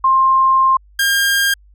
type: tone pair in turn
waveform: sine / sawtooth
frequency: 1058 / 1609.5 Hz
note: C6 / G6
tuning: +19 / +45 cents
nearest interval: perfect fifth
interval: 726 cents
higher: second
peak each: -9 dBFS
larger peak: neither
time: 0.04-0.77 / 0.99-1.54 s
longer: first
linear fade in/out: 5 ms
effects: added 50 Hz sine -44 dBFS peak until 1.74 s

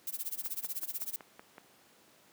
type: noise with tremolo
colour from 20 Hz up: violet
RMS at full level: -35 dBFS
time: 0.07-1.16 s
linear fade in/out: 0 ms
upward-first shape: sine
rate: 16 Hz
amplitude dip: 95%
type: click train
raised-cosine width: 0.5 ms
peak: -32 dBFS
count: 7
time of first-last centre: 0.46-1.581 s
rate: 5.35 Hz
effects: pink hiss -62 dBFS RMS until 2.32 s + high-pass 200 Hz 12 dB/octave

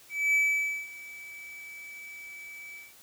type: tone with ADSR envelope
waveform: triangle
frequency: 2300 Hz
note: D7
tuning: 37 cents flat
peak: -19 dBFS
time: 0.09-2.94 s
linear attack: 250 ms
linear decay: 530 ms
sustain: -21 dB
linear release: 180 ms
effects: white hiss -55 dBFS RMS until 3.02 s

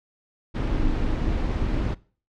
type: noise with amplitude modulation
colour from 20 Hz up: brown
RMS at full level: -21 dBFS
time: 0.54-1.95 s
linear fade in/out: 20 ms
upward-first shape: sine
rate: 281 Hz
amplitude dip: 60%
effects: noise-tail reverb RT60 0.4 s tail -21 dB re dry + low-pass 4000 Hz 12 dB/octave

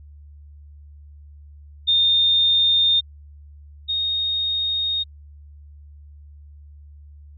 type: tone pair in turn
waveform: sine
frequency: 3642 / 3714 Hz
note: A#7 / A#7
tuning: -41 / -7 cents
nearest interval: unison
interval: 34 cents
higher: second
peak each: -14 / -20 dBFS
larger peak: first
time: 1.87-3.01 / 3.88-5.04 s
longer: second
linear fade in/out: 20 ms
effects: added 73 Hz sine -41 dBFS peak until 7.37 s

